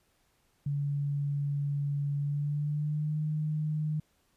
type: tone with pitch glide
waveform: sine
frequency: 142.9 to 153.16 Hz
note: D3 to D#3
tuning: -47 to -27 cents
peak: -28 dBFS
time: 0.66-4 s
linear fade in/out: 5 ms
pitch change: +120 cents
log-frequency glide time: 2.17-3.21 s
effects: pink hiss -71 dBFS RMS until 4.36 s + resampled to 32000 Hz